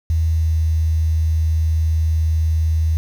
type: tone with pitch glide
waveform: sine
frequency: 80.6 to 79.77 Hz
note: E2 to D#2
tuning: -38 to +44 cents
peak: -14 dBFS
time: 0.1-2.97 s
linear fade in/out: 0 ms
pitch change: -18 cents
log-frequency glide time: 0.3-0.55 s
effects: 7-bit

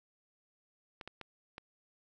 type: clicks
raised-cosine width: 0.3 ms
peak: -28 dBFS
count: 4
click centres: 1.012 / 1.076 / 1.213 / 1.581 s
effects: none

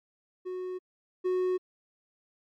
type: tone pair in turn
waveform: triangle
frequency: 367.3 / 367.3 Hz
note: F#4 / F#4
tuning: -13 / -13 cents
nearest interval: unison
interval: 0 cents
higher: neither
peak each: -31 / -23 dBFS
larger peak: second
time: 0.45-0.79 / 1.24-1.58 s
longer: neither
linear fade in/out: 20 ms
effects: MP3 64 kbps

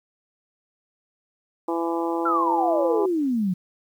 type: harmonic tone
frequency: 167.6 Hz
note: E3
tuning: 29 cents sharp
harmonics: 2 / 3 / 4 / 5 / 6 / 7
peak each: -25 / -30 / -34 / -30 / -32 / -38 dBFS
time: 1.68-3.06 s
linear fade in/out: 5 ms
type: exponential sweep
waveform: sine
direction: down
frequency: 1396.9 to 174.61 Hz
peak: -20 dBFS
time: 2.25-3.54 s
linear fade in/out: 10 ms
effects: 9-bit

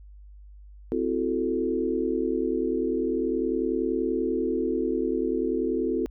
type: chord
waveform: sine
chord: F# half-diminished seventh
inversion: second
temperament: equal with one note detuned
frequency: 258.9 / 329.6 / 370 / 440 Hz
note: C4 / E4 / F#4 / A4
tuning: -18 / 0 / 0 / 0 cents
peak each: -29 dBFS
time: 0.92-6.06 s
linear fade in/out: 0 ms
effects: added 50 Hz sine -44 dBFS peak until 6.1 s

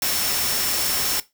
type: tone in noise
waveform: sine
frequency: 5410 Hz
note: E8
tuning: 44 cents sharp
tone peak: -29 dBFS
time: 0.02-1.2 s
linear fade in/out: 2 ms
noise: white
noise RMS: -23 dBFS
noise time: 0.02-1.2 s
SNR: -9 dB
effects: noise-tail reverb RT60 0.2 s tail -17 dB re dry

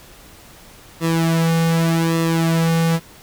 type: tone with flanger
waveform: sawtooth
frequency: 164.81 Hz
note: E3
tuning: in tune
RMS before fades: -17 dBFS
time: 1-3 s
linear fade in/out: 50 ms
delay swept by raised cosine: 1.3 to 3.1 ms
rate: 0.84 Hz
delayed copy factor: -0.75
effects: pink hiss -44 dBFS RMS until 3.22 s

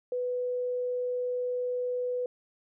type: tone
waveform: sine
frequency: 495.8 Hz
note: B4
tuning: 7 cents sharp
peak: -28 dBFS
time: 0.12-2.26 s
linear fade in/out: 2 ms
effects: none

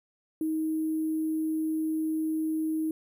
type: tone with sample-and-hold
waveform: sine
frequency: 315.2 Hz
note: D#4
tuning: 23 cents sharp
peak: -26 dBFS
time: 0.41-2.91 s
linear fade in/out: 2 ms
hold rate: 11025 Hz
effects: none

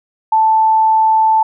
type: tone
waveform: sine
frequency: 880 Hz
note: A5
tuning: in tune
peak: -8 dBFS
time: 0.32-1.43 s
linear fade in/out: 5 ms
effects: none

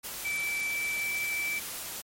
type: tone in noise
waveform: sine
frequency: 2320 Hz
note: D7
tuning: 22 cents flat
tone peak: -29 dBFS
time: 0.24-1.6 s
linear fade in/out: 20 ms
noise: white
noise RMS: -38 dBFS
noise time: 0.03-2.02 s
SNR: +6 dB
effects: MP3 64 kbps

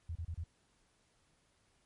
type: tone bursts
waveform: sine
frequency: 83 Hz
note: E2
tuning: 12 cents sharp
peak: -37 dBFS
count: 4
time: 0.09-0.439 s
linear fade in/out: 5 ms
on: 64 ms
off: 31 ms
effects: pink hiss -73 dBFS RMS until 1.85 s + MP3 48 kbps

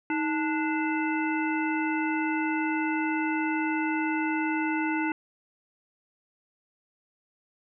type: harmonic tone with a mistuned harmonic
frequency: 293.7 Hz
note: D4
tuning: in tune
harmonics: 1 / 3 / 5 / 7 / 9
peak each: -27 / -32 / -34 / -35 / -37 dBFS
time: 0.1-5.12 s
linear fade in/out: 2 ms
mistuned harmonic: 1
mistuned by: +120 cents
effects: none

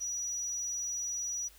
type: tone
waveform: sine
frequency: 5840 Hz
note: F#8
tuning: 24 cents flat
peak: -33 dBFS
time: 0-1.49 s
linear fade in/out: 20 ms
effects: added 50 Hz sine -60 dBFS peak until 1.58 s + white hiss -59 dBFS RMS until 1.58 s

